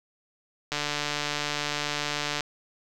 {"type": "click train", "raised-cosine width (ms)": 0.2, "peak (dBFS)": -11, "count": 249, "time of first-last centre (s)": [0.72, 2.407], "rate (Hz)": 147, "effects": []}